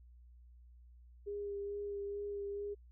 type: tone with vibrato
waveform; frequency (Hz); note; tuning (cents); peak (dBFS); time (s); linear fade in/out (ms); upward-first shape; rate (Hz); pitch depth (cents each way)
sine; 405.1; G#4; -43; -38; 1.26-2.75; 20; sine; 2.3; 16
effects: added 60 Hz sine -56 dBFS peak until 2.91 s